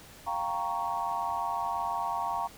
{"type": "chord", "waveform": "sine", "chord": "G half-diminished seventh", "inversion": "third", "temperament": "equal", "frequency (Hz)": [698.5, 784, 932.3, 1108.7], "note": ["F5", "G5", "Bb5", "Db6"], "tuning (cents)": [0, 0, 0, 0], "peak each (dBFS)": [-36, -36, -32, -35], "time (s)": [0.26, 2.48], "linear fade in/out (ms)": 20, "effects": ["pink hiss -51 dBFS RMS until 2.57 s"]}